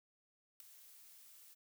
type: noise with ADSR envelope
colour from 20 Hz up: blue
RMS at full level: -45 dBFS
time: 0.6-1.55 s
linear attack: 3 ms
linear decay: 5 ms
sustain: -15 dB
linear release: 20 ms
effects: none